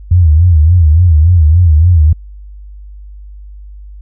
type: tone with vibrato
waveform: sine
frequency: 82.41 Hz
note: E2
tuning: in tune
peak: -3 dBFS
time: 0.11-2.13 s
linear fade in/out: 5 ms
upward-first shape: sine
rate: 3.5 Hz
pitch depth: 160 cents each way
effects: added 50 Hz sine -28 dBFS peak until 4.01 s